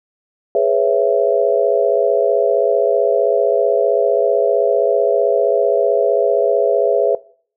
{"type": "chord", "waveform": "sine", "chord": "C# minor seventh", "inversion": "second", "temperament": "just", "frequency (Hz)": [415.8, 498.9, 554.4, 665.2], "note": ["G#4", "B4", "C#5", "E5"], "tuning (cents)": [2, 17, 0, 16], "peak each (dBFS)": -17, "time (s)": [0.55, 7.15], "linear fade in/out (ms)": 2, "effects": ["noise-tail reverb RT60 0.5 s tail -20 dB re dry"]}